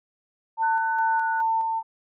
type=tone with tremolo; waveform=sine; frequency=898 Hz; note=A5; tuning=35 cents sharp; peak=-20 dBFS; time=0.57-1.83 s; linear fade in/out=50 ms; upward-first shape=square; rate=2.4 Hz; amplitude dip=30%
type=tone with pitch glide; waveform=sine; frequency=1496 to 1474.6 Hz; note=F#6 to F#6; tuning=+19 to -6 cents; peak=-27 dBFS; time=0.62-1.42 s; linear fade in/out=20 ms; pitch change=-25 cents; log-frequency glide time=1.03-1.25 s
effects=none